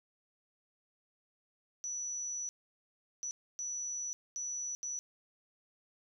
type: tone bursts at uneven times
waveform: sine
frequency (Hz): 5920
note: F#8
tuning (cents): 0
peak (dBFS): -36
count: 5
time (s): 1.84-2.49 / 3.23-3.31 / 3.59-4.13 / 4.36-4.75 / 4.83-4.99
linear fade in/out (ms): 0
effects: none